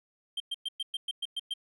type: tone bursts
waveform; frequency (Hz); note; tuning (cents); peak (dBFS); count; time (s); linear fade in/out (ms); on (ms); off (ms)
triangle; 3162; G7; +14; -29; 9; 0.37-1.538; 5; 32; 110
effects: none